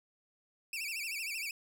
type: tone with vibrato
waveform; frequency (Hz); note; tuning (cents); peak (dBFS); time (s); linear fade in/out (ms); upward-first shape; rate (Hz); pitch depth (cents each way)
sawtooth; 2486; D#7; -2; -33; 0.73-1.51; 2; sine; 13; 170
effects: none